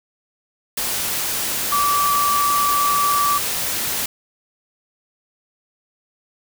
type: tone in noise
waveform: sine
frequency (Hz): 1157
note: D6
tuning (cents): -26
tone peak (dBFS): -16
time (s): 1.72-3.38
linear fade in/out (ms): 5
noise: white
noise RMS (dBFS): -23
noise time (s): 0.77-4.06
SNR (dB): +4
effects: none